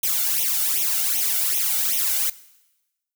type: noise with flanger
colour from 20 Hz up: blue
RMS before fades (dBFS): -22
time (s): 0.03-2.3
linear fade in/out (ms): 5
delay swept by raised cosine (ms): 0.32 to 1.42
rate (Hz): 2.6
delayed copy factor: +0.95
effects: noise-tail reverb RT60 1.0 s tail -19 dB re dry